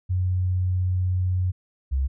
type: tone pair in turn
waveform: sine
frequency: 91.6 / 66.92 Hz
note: F#2 / C2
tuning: -17 / +40 cents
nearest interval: perfect fourth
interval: 543 cents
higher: first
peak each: -20 dBFS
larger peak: neither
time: 0.09-1.52 / 1.91-2.08 s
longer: first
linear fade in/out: 20 ms
effects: none